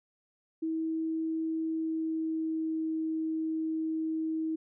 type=tone with pitch glide; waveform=sine; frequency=321.8 to 318.8 Hz; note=E4 to D#4; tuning=-42 to +42 cents; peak=-29 dBFS; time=0.62-4.56 s; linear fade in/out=10 ms; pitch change=-16 cents; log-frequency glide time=1.54-2.93 s; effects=none